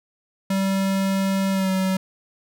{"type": "tone with pitch glide", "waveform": "square", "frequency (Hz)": [193.6, 189.18], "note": ["G3", "F#3"], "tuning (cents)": [-21, 39], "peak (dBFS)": -20, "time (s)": [0.5, 1.97], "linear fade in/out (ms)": 5, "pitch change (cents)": -40, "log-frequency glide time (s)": [1.52, 1.7], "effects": []}